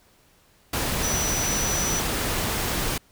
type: tone in noise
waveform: sine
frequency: 5920 Hz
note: F#8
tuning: in tune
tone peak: -26 dBFS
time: 1.03-2 s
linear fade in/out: 5 ms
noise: pink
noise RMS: -26 dBFS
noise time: 0.73-2.98 s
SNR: -3 dB
effects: pink hiss -59 dBFS RMS until 3.11 s